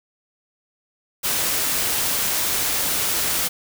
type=noise; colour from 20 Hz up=white; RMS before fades=-22 dBFS; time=1.23-3.49 s; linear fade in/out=20 ms; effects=none